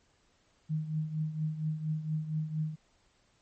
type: tone with tremolo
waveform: sine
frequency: 155.56 Hz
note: D#3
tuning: in tune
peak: -27 dBFS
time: 0.69-2.76 s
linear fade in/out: 20 ms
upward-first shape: triangle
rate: 4.3 Hz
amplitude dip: 75%
effects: pink hiss -69 dBFS RMS until 3.41 s + MP3 32 kbps